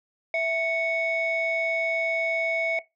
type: tone pair together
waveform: sine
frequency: 659.3 / 2218 Hz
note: E5 / C#7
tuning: 0 / 0 cents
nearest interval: octave + major sixth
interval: 2100 cents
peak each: -24 dBFS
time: 0.34-2.79 s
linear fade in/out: 2 ms
effects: noise-tail reverb RT60 0.2 s tail -19 dB re dry + tanh soft clip ceiling -18 dBFS